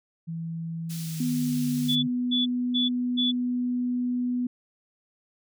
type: tone with pitch glide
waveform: sine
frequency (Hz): 164.81 to 150.26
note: E3 to D3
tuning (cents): 0 to +40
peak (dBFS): -30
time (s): 0.27-2.08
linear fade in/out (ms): 20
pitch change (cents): -160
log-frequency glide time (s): 0.96-1.56
type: high-pass noise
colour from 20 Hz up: pink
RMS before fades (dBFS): -41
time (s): 0.89-1.96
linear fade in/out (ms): 20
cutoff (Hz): 4200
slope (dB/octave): 12
type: tone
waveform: sine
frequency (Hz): 246.9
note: B3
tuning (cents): 0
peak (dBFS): -24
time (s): 1.2-4.47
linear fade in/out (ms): 5
type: tone bursts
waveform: sine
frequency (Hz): 3445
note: A7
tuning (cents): -37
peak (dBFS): -23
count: 4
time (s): 1.88-3.32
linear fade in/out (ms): 20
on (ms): 150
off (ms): 280
effects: none